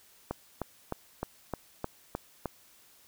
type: click train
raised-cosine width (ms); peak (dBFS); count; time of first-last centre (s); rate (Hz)
1; -18; 8; 0.31-2.457; 3.26
effects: white hiss -60 dBFS RMS until 3.07 s